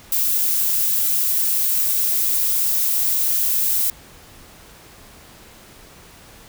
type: noise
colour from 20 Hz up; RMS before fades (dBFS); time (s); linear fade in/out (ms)
violet; -19; 0.12-3.9; 2
effects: pink hiss -45 dBFS RMS until 6.48 s